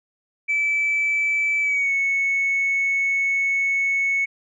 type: tone with pitch glide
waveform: sine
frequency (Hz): 2312 to 2208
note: D7 to C#7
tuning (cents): -28 to -7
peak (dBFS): -17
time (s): 0.48-4.26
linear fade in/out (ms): 20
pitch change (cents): -79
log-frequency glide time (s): 1.61-1.92
effects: tanh soft clip ceiling -15 dBFS